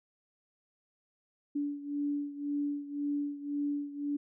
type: beating tone pair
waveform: sine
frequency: 288 / 289.9 Hz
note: D4 / D4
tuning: -34 / -22 cents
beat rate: 1.9 Hz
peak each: -33 / -37 dBFS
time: 1.55-4.17 s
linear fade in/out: 10 ms
effects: none